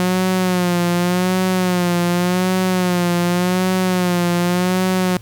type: tone with vibrato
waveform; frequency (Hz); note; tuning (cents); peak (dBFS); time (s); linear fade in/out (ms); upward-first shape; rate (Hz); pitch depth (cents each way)
sawtooth; 180; F#3; -47; -11; 0-5.17; 0; sine; 0.87; 58
effects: added 112 Hz sine -36 dBFS peak until 5.21 s + pink hiss -47 dBFS RMS until 5.21 s